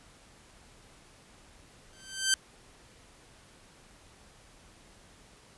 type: tone with exponential growth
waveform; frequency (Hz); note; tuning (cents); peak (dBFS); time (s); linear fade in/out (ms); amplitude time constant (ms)
10% pulse; 1554; G6; -16; -12; 1.93-2.34; 1; 89
effects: pink hiss -57 dBFS RMS until 5.57 s + resampled to 24000 Hz